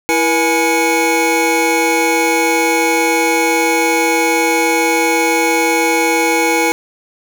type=tone cluster; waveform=square; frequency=330.1 / 479.7 / 837 / 2213 Hz; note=E4 / A#4 / G#5 / C#7; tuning=+2 / +50 / +13 / -3 cents; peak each=-18 dBFS; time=0.09-6.72 s; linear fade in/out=0 ms; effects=none